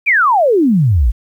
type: exponential sweep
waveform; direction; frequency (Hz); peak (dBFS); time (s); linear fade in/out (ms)
sine; down; 2489 to 49; -8; 0.06-1.12; 20
effects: 8-bit